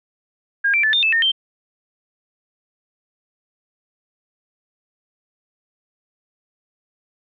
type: tone with pitch steps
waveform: sine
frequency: 1621 / 2347 / 1746 / 3622 / 2624 / 1827 / 3137 Hz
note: G#6 / D7 / A6 / A7 / E7 / A#6 / G7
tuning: -42 / -2 / -14 / +49 / -9 / -35 / +1 cents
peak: -14 dBFS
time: 0.64-1.319 s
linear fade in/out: 10 ms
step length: 97 ms
effects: none